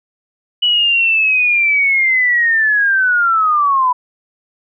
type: linear sweep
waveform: sine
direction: down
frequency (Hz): 2960 to 982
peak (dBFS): -10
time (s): 0.62-3.93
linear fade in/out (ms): 10
effects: none